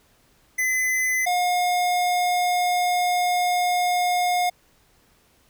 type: tone pair in turn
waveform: square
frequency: 2026 / 716.3 Hz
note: B6 / F5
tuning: +44 / +44 cents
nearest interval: octave + tritone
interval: 1800 cents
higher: first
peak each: -21 / -20 dBFS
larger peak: second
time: 0.58-1.26 / 1.26-4.5 s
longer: second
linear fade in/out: 10 ms
effects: pink hiss -60 dBFS RMS until 5.49 s